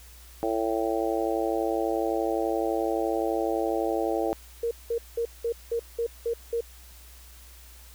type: harmonic tone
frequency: 111.8 Hz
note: A2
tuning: 28 cents sharp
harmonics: 3 / 4 / 5 / 6 / 7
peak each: -29 / -30 / -31 / -32 / -32 dBFS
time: 0.43-4.33 s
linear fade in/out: 0 ms
type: tone bursts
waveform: sine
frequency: 466.4 Hz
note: A#4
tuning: 1 cent sharp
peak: -24 dBFS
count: 8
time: 4.63-6.608 s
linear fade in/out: 5 ms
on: 81 ms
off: 190 ms
effects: added 60 Hz sine -48 dBFS peak until 7.94 s + white hiss -52 dBFS RMS until 7.94 s